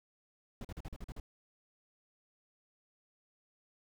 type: noise bursts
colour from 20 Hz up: brown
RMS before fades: -43 dBFS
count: 8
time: 0.61-1.2 s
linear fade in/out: 2 ms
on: 37 ms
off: 42 ms
effects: none